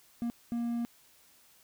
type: tone bursts at uneven times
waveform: triangle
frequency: 235.7 Hz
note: A#3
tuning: 19 cents sharp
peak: -28 dBFS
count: 2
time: 0.22-0.3 / 0.52-0.85 s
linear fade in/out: 0 ms
effects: white hiss -62 dBFS RMS until 1.63 s